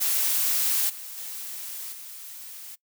blue noise with level steps, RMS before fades -24 / -39 / -36 / -41 dBFS, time 0-2.76 s, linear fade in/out 20 ms, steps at 0.89 / 1.17 / 1.92 s, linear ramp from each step 10 ms, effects noise-tail reverb RT60 0.1 s tail -21 dB re dry

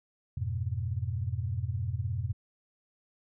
sine chord, F diminished, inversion none, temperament equal, 87.31 / 103.83 / 123.47 Hz, F2 / Ab2 / Cb3, 0 / 0 / 0 cents, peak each -34 dBFS, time 0.37-2.33 s, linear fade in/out 5 ms, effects none

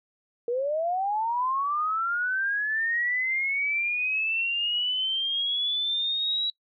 sine linear sweep, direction up, 463.7 to 3904 Hz, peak -24 dBFS, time 0.48-6.5 s, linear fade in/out 2 ms, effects noise-tail reverb RT60 0.1 s tail -22 dB re dry

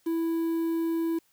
triangle tone with quantisation, 330 Hz, E4, 2 cents sharp, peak -23 dBFS, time 0.06-1.19 s, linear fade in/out 10 ms, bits 8, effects white hiss -67 dBFS RMS until 1.32 s

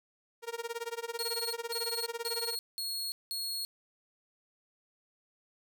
sawtooth tone with tremolo, 466.2 Hz, A#4, in tune, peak -29 dBFS, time 0.42-2.56 s, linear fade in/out 50 ms, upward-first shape sine, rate 18 Hz, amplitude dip 95%
sawtooth tone bursts, 4318 Hz, C#8, 46 cents flat, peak -31 dBFS, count 5, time 1.19-3.65 s, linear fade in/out 0 ms, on 340 ms, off 190 ms
effects none

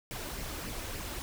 pink noise with flanger, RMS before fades -39 dBFS, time 0.11-1.22 s, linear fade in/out 0 ms, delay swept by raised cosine 0.38 to 3.38 ms, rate 3.5 Hz, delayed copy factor +0.55, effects none

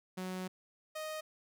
sawtooth tone pair in turn, 185 / 622.3 Hz, F#3 / D#5, 0 / 0 cents, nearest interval octave + major sixth, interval 2100 cents, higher second, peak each -34 / -35 dBFS, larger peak first, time 0.17-0.48 / 0.95-1.21 s, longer first, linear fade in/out 10 ms, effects none

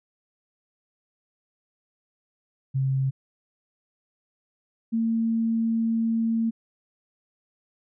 sine tone pair in turn, 133.8 / 226.9 Hz, C3 / A#3, +39 / -47 cents, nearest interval major sixth, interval 914 cents, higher second, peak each -21 dBFS, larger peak neither, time 2.74-3.11 / 4.92-6.51 s, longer second, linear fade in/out 20 ms, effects none

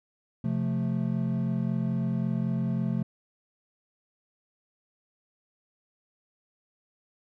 triangle chord, F major, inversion second, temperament equal, 130.81 / 174.61 / 220 Hz, C3 / F3 / A3, 0 / 0 / 0 cents, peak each -28 dBFS, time 0.44-3.03 s, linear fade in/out 5 ms, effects none

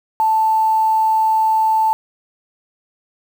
sine tone with quantisation, 880 Hz, A5, in tune, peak -12 dBFS, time 0.2-1.93 s, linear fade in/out 0 ms, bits 6, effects none

